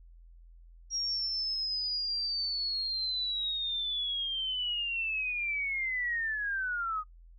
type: linear sweep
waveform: sine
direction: down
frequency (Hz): 5640 to 1232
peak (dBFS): -30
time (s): 0.9-7.04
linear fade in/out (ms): 50
effects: noise-tail reverb RT60 0.1 s tail -21 dB re dry + added 42 Hz sine -51 dBFS peak until 7.38 s